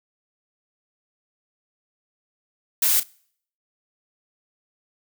blue noise with echo, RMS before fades -19 dBFS, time 2.82-3 s, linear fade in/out 5 ms, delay 34 ms, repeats 1, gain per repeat -13 dB, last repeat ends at 3.034 s, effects noise-tail reverb RT60 0.6 s tail -25 dB re dry

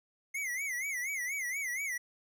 square tone with vibrato, 2099 Hz, C7, 5 cents sharp, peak -34 dBFS, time 0.34-1.98 s, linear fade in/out 10 ms, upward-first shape sine, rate 4.2 Hz, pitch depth 150 cents each way, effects none

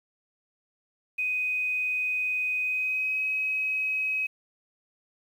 sine tone with pitch glide, 2501 to 2542 Hz, D#7 to D#7, +8 to +36 cents, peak -25 dBFS, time 1.18-4.27 s, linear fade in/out 10 ms, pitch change +28 cents, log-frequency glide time 2.61-3.22 s, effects 9-bit

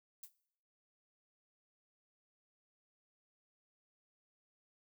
violet noise with exponential decay, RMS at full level -44 dBFS, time 0.23-0.33 s, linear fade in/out 5 ms, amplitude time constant 20 ms, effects noise-tail reverb RT60 0.7 s tail -19 dB re dry

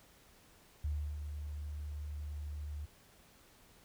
sine tone with ADSR envelope, 74.3 Hz, D2, 21 cents sharp, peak -32 dBFS, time 0.84-2.86 s, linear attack 6 ms, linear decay 320 ms, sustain -7 dB, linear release 13 ms, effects pink hiss -63 dBFS RMS until 3.84 s

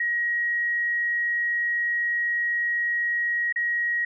sine tone with dropouts, 1896 Hz, A#6, 29 cents sharp, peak -22 dBFS, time 0-4.05 s, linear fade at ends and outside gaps 5 ms, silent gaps 3.526-3.559 s, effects none

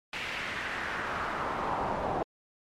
brown noise with band-pass filter sweep, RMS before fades -33 dBFS, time 0.13-2.23 s, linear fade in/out 2 ms, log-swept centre 2600 to 730 Hz, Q 2, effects MP3 64 kbps

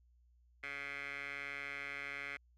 15% pulse tone with band-pass filter, 141 Hz, C#3, 30 cents sharp, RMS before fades -44 dBFS, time 0.63-2.37 s, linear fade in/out 5 ms, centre 2000 Hz, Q 9.7, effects added 60 Hz sine -65 dBFS peak until 2.57 s

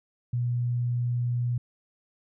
sine tone, 121.4 Hz, B2, 29 cents flat, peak -24 dBFS, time 0.33-1.58 s, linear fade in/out 5 ms, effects none

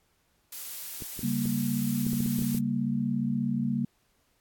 blue noise, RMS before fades -38 dBFS, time 0.52-2.59 s, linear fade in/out 5 ms
clicks, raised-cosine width 3 ms, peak -26 dBFS, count 10, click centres 1.022 / 1.192 / 1.457 / 2.067 / 2.132 / 2.205 / 2.261 / 2.39 / 2.422 / 2.548 s
sine chord, G diminished, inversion second, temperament equal, 138.59 / 196 / 233.1 Hz, Db3 / G3 / Bb3, 0 / 0 / 0 cents, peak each -32 / -31 / -28 dBFS, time 1.23-3.85 s, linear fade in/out 5 ms
effects pink hiss -70 dBFS RMS until 4.4 s + AAC 64 kbps

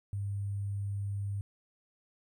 sine tone with sample-and-hold, 100 Hz, G2, 35 cents sharp, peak -32 dBFS, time 0.13-1.41 s, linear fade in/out 0 ms, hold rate 8820 Hz, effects none

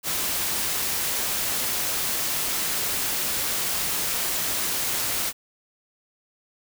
white noise, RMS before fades -26 dBFS, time 0.03-5.33 s, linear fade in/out 50 ms, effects none

